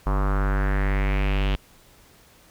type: tone with low-pass filter sweep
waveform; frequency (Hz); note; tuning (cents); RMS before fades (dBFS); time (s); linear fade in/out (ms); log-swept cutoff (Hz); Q
square; 49; G1; 0; -22; 0.06-1.56; 10; 1100 to 3100; 3.7
effects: pink hiss -54 dBFS RMS until 2.5 s